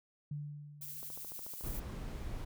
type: tone with exponential decay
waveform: sine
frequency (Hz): 146.83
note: D3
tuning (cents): 0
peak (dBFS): -36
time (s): 0.31-1.56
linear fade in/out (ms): 5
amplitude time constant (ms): 270
type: noise with tremolo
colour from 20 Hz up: violet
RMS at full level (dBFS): -44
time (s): 0.81-1.8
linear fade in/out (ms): 10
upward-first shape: triangle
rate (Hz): 13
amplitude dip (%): 30
type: click train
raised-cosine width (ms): 1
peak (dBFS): -38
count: 13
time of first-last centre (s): 1.03-1.9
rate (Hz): 13.8
type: noise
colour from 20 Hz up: brown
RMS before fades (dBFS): -41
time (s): 1.63-2.45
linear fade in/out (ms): 10
effects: none